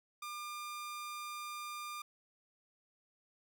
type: tone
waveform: sawtooth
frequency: 1200 Hz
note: D6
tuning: 37 cents sharp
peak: -38 dBFS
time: 0.22-2.02 s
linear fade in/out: 5 ms
effects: none